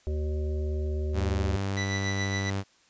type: harmonic tone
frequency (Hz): 75.7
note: D#2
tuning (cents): -47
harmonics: 1 / 3 / 5 / 7 / 8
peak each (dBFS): -27 / -42 / -36 / -47 / -45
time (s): 0.07-1.56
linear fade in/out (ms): 0
type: tone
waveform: sawtooth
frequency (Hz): 98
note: G2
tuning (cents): 0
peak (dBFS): -24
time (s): 1.13-2.64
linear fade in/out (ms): 50
type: tone with tremolo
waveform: sawtooth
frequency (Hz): 1975.5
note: B6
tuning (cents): 0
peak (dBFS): -26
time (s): 1.77-2.5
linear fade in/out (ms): 2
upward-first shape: sine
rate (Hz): 7.2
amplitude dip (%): 55
effects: white hiss -62 dBFS RMS until 2.89 s + resampled to 16000 Hz